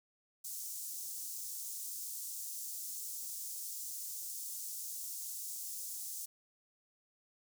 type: high-pass noise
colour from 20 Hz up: pink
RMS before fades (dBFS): -43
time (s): 0.44-6.26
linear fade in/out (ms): 10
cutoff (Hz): 6300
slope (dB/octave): 24
effects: none